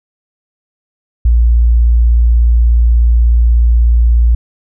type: tone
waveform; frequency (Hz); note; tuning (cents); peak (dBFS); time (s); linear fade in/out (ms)
sine; 58.27; A#1; 0; -5; 1.25-4.35; 5
effects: none